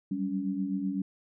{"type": "tone cluster", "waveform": "sine", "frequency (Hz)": [188.4, 196.3, 281.3], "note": ["F#3", "G3", "C#4"], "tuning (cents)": [32, 3, 26], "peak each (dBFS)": [-36, -32, -32], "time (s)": [0.11, 1.02], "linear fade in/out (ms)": 5, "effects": []}